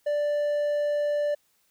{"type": "tone with hard clipping", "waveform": "triangle", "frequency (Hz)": 587.3, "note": "D5", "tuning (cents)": 0, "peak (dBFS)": -24, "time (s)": [0.06, 1.35], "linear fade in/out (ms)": 10, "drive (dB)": 6, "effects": ["white hiss -68 dBFS RMS until 1.7 s"]}